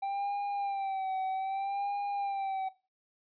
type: tone with vibrato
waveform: triangle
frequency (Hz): 784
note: G5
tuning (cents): 0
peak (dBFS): -29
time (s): 0.02-2.69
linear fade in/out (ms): 10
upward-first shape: sine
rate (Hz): 0.63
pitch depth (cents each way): 57
effects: noise-tail reverb RT60 0.3 s tail -18 dB re dry + resampled to 11025 Hz